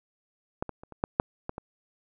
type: clicks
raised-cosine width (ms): 1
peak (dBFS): -15 / -21 / -30 / -30 / -11 / -6 / -18 / -22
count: 8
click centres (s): 0.625 / 0.693 / 0.835 / 0.923 / 1.039 / 1.199 / 1.494 / 1.581
effects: none